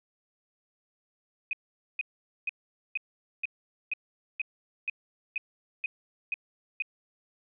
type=tone bursts; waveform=sine; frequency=2508 Hz; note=D#7; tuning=13 cents sharp; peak=-27 dBFS; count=12; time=1.51-6.822 s; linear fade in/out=2 ms; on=21 ms; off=460 ms; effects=none